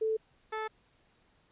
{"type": "tone pair in turn", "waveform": ["sine", "15% pulse"], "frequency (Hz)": [440, 436.2], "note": ["A4", "A4"], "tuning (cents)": [0, -15], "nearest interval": "unison", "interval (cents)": 15, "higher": "first", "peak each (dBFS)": -27, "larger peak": "neither", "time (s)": [[0.01, 0.17], [0.52, 0.68]], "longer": "neither", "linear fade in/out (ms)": 10, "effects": ["pink hiss -68 dBFS RMS until 1.51 s", "resampled to 8000 Hz"]}